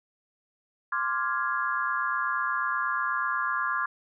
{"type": "chord", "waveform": "sine", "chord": "D half-diminished seventh", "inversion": "third", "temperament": "equal", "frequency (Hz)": [1046.5, 1174.7, 1396.9, 1661.2], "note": ["C6", "D6", "F6", "Ab6"], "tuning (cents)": [0, 0, 0, 0], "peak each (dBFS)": -31, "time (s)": [0.92, 3.86], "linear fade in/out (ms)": 5, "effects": []}